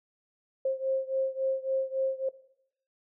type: beating tone pair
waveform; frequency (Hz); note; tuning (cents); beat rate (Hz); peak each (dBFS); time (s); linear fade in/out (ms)
sine; 530 / 533.6; C5 / C5; +22 / +34; 3.6; -29 / -31; 0.65-2.29; 5
effects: noise-tail reverb RT60 0.7 s tail -18 dB re dry